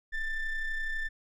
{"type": "ring-modulated tone", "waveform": "triangle", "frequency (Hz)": 880, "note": "A5", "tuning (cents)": 0, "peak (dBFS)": -25, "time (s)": [0.12, 1.09], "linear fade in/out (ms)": 20, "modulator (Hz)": 896, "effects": []}